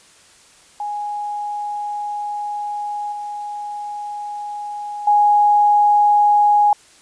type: tone with level steps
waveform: sine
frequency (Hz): 829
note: G#5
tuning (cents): -3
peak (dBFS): -22 / -25 / -10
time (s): 0.8-6.73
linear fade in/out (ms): 2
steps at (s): 3.12 / 5.07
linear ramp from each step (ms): 5
effects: white hiss -49 dBFS RMS until 7.01 s + resampled to 22050 Hz

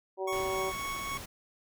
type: harmonic tone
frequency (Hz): 190.2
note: F#3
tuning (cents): +48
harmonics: 2 / 3 / 4 / 5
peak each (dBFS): -33 / -37 / -39 / -41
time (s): 0.17-0.73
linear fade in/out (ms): 50
type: tone with tremolo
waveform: 25% pulse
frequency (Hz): 1108.7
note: C#6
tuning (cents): 0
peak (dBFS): -30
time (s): 0.27-1.18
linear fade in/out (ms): 10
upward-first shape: sine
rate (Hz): 3.7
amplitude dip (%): 25
type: noise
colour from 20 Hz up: pink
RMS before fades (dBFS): -43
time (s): 0.32-1.26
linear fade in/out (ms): 10
effects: none

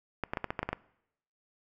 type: clicks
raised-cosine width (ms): 0.5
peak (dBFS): -16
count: 9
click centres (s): 0.237 / 0.335 / 0.372 / 0.443 / 0.505 / 0.592 / 0.63 / 0.69 / 0.73
effects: noise-tail reverb RT60 0.8 s tail -22 dB re dry

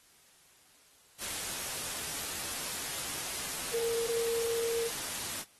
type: tone in noise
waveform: sine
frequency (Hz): 462.4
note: A#4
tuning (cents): -14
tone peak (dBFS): -30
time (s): 3.72-4.9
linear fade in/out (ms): 50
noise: white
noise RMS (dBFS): -37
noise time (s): 1.18-5.45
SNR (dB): +4
effects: white hiss -62 dBFS RMS until 5.59 s + AAC 32 kbps

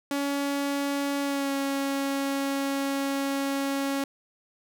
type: tone with pitch glide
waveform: sawtooth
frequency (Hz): 281.5 to 275.9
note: C#4 to C#4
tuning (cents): +27 to -8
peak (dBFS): -22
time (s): 0.11-4.04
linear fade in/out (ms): 2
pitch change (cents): -35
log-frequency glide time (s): 1.23-1.52
effects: none

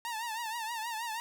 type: tone with vibrato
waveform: sawtooth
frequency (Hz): 910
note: A#5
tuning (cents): -42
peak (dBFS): -31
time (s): 0.05-1.2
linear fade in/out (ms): 0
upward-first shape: triangle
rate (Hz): 6.3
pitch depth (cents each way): 110
effects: none

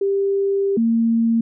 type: tone pair in turn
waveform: sine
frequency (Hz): 395.1 / 229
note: G4 / A#3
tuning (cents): +14 / -31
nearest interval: major sixth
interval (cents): 945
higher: first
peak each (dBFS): -16 / -14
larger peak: second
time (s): 0.01-0.77 / 0.77-1.41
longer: first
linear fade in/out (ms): 5
effects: none

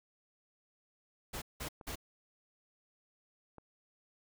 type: noise bursts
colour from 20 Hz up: pink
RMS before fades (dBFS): -41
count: 3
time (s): 1.33-1.957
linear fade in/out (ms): 10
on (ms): 89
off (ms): 180
type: clicks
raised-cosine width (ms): 1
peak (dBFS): -36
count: 2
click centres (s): 1.812 / 3.583
effects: none

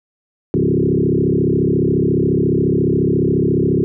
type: tone with frequency modulation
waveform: sine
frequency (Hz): 262.4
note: C4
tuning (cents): +5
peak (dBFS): -12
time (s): 0.54-3.84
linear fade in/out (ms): 0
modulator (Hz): 34.3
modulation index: 4.3
effects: none

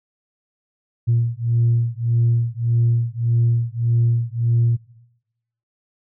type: beating tone pair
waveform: sine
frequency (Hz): 116.54 / 118.24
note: A#2 / A#2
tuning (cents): 0 / +25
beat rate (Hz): 1.7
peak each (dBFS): -18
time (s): 1.07-4.77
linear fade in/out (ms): 20
effects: noise-tail reverb RT60 0.9 s tail -20 dB re dry + tanh soft clip ceiling -10 dBFS

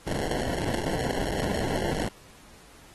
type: noise with sample-and-hold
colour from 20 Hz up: blue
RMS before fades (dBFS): -29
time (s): 0.06-2.09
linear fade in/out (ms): 10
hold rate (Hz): 1225
effects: pink hiss -53 dBFS RMS until 2.94 s + AAC 32 kbps

